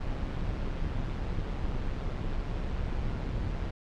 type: noise with amplitude modulation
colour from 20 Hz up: brown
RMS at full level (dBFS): -30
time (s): 0-3.71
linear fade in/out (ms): 10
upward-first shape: sine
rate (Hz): 135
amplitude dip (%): 45
effects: low-pass 4000 Hz 12 dB/octave